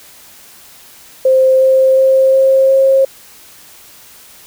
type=tone with pitch steps; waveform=sine; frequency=523.3 / 526.6 / 530 / 533.4 / 536.8 Hz; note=C5 / C5 / C5 / C5 / C5; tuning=0 / +11 / +22 / +33 / +44 cents; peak=-6 dBFS; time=1.25-3.05 s; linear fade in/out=5 ms; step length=360 ms; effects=white hiss -40 dBFS RMS until 4.46 s